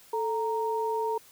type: tone pair together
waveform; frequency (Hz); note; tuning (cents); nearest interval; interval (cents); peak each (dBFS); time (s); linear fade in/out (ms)
sine; 439.9 / 930; A4 / A#5; 0 / -4; octave + minor second; 1296; -29 / -29; 0.13-1.18; 5
effects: white hiss -55 dBFS RMS until 1.31 s